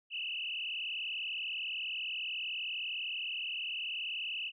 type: tone with frequency modulation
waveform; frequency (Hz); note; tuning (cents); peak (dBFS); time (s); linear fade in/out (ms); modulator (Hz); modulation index
sine; 2786; F7; -5; -35; 0.1-4.52; 50; 39.7; 4.9
effects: none